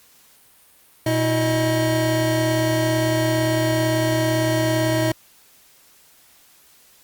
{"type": "tone cluster", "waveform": "square", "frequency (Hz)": [119.6, 321, 629], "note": ["A#2", "E4", "D#5"], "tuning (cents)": [45, -46, 19], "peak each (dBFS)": -23, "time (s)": [1.06, 5.12], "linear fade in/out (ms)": 5, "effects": ["white hiss -53 dBFS RMS until 7.03 s", "Opus 48 kbps"]}